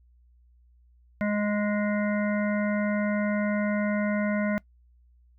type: harmonic tone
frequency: 207.7 Hz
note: G#3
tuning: in tune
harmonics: 1 / 3 / 5 / 7 / 9 / 10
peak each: -25 / -30 / -40 / -36 / -40 / -39 dBFS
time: 1.21-4.58 s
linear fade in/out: 0 ms
effects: noise-tail reverb RT60 0.1 s tail -22 dB re dry + added 60 Hz sine -56 dBFS peak until 5.38 s